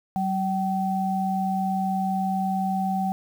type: tone pair together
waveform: sine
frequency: 190.18 / 766 Hz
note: F#3 / G5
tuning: +48 / -40 cents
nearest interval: 2 octaves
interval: 2412 cents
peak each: -25 / -25 dBFS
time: 0.16-3.12 s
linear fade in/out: 0 ms
effects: 8-bit